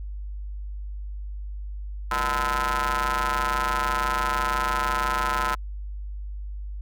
sawtooth ring-modulated tone, 138 Hz, C#3, 7 cents flat, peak -16 dBFS, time 2.11-5.55 s, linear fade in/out 5 ms, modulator 1160 Hz, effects added 50 Hz sine -31 dBFS peak until 6.81 s

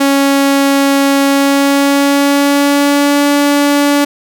sawtooth tone with pitch glide, 277.2 to 287.1 Hz, C#4 to D4, 0 to -39 cents, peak -4 dBFS, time 0-4.05 s, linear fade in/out 10 ms, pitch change +61 cents, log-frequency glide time 1.26-3.26 s, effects none

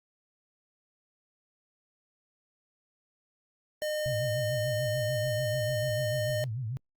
square tone, 609 Hz, D#5, 37 cents flat, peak -30 dBFS, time 3.82-6.44 s, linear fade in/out 0 ms
sine tone with vibrato, 119.3 Hz, A#2, 41 cents sharp, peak -31 dBFS, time 4.06-6.77 s, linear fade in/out 0 ms, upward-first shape sine, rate 6.8 Hz, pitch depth 190 cents each way
effects Opus 48 kbps

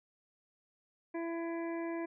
harmonic tone, 334.3 Hz, E4, 24 cents sharp, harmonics 1 / 2 / 3 / 5 / 6 / 7, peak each -36 / -43 / -47 / -51 / -52 / -54 dBFS, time 1.14-2.06 s, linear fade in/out 10 ms, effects none

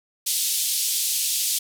white band-pass noise, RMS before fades -24 dBFS, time 0.26-1.59 s, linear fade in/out 10 ms, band 3200 to 13000 Hz, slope 24 dB/octave, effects none

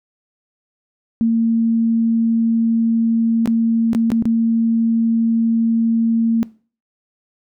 sine tone with dropouts, 228.1 Hz, A#3, 37 cents flat, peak -12 dBFS, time 1.21-6.43 s, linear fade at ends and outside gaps 0 ms, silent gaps 3.458-3.475 / 3.932-3.949 / 4.103-4.118 / 4.224-4.255 s, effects noise-tail reverb RT60 0.4 s tail -21 dB re dry

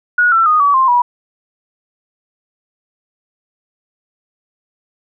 sine tone with pitch steps, 1454 / 1341 / 1236.9 / 1140.8 / 1052.2 / 970.4 Hz, F#6 / E6 / D#6 / C#6 / C6 / B5, -31 / +29 / -11 / +49 / +9 / -31 cents, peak -8 dBFS, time 0.18-1.02 s, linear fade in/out 5 ms, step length 140 ms, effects none

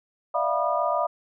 sine tone cluster, 592 / 661 / 707 / 976 / 1216 Hz, D5 / E5 / F5 / B5 / D#6, +14 / +5 / +21 / -21 / -40 cents, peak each -28 dBFS, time 0.34-1.07 s, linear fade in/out 10 ms, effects none

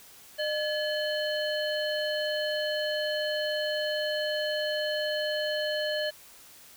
harmonic tone with a mistuned harmonic, 607 Hz, D#5, 43 cents flat, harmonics 1 / 3 / 5 / 7, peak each -29 / -34 / -36 / -37 dBFS, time 0.38-6.11 s, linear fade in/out 20 ms, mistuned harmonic 3, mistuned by -110 cents, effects white hiss -52 dBFS RMS until 6.76 s

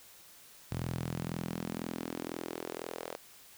sawtooth tone with high-pass filter sweep, 42 Hz, E1, 33 cents sharp, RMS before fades -39 dBFS, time 0.71-3.16 s, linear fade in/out 0 ms, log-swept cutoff 110 to 520 Hz, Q 2.2, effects white hiss -56 dBFS RMS until 3.57 s

